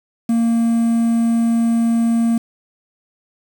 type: tone with quantisation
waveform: triangle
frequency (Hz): 230.8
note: A#3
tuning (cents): -17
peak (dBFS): -11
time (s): 0.29-2.38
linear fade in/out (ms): 5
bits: 6
effects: none